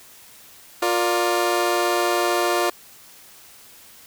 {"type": "chord", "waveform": "20% pulse", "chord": "Bb major", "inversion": "second", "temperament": "equal with one note detuned", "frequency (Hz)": [353.5, 466.2, 587.3], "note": ["F4", "Bb4", "D5"], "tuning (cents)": [21, 0, 0], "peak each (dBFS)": [-16, -22, -19], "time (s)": [0.82, 2.7], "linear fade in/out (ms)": 5, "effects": ["white hiss -47 dBFS RMS until 4.06 s"]}